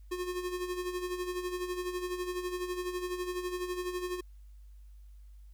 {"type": "tone with tremolo", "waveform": "square", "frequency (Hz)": 360, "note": "F#4", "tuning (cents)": -47, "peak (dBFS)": -32, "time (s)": [0.11, 4.21], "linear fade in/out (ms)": 10, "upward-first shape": "sine", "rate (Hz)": 12, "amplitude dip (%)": 60, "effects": ["added 50 Hz sine -49 dBFS peak until 5.53 s", "white hiss -75 dBFS RMS until 5.53 s"]}